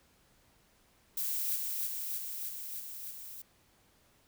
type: noise with echo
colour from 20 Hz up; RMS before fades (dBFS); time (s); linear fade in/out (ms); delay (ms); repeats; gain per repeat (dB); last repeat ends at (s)
violet; -34; 1.17-1.56; 5; 310; 6; -2; 3.42
effects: pink hiss -67 dBFS RMS until 4.27 s